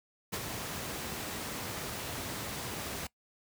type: noise with ADSR envelope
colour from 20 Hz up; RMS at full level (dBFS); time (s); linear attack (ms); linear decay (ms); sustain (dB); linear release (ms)
pink; -33; 0.32-3.07; 20; 41; -5; 5
effects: noise-tail reverb RT60 0.1 s tail -21 dB re dry + high-pass 80 Hz 12 dB/octave